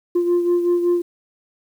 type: beating tone pair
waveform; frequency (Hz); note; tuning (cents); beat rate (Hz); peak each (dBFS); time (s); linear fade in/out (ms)
sine; 349.2 / 354.5; F4 / F4; 0 / +26; 5.3; -14 / -22; 0.15-1.02; 10
effects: tanh soft clip ceiling -12 dBFS + 8-bit